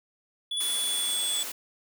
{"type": "tone", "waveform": "triangle", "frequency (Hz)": 3421, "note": "A7", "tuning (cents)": -49, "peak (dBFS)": -27, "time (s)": [0.51, 1.43], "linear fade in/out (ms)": 5}
{"type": "linear sweep", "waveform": "sine", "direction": "down", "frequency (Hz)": [9710, 7920], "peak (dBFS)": -30, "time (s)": [0.57, 1.43], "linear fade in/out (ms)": 0}
{"type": "high-pass noise", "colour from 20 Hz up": "white", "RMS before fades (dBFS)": -36, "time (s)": [0.6, 1.52], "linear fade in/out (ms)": 5, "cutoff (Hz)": 220, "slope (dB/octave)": 96}
{"effects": []}